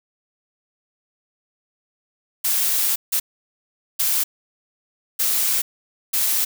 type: noise bursts at uneven times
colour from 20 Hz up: blue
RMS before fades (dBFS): -20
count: 5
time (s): 2.44-2.96 / 3.12-3.2 / 3.99-4.24 / 5.19-5.62 / 6.13-6.45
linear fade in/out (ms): 10
effects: none